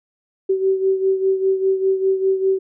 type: beating tone pair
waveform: sine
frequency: 382.2 / 387.2 Hz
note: G4 / G4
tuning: -44 / -21 cents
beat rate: 5 Hz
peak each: -16 / -22 dBFS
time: 0.49-2.59 s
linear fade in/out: 10 ms
effects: none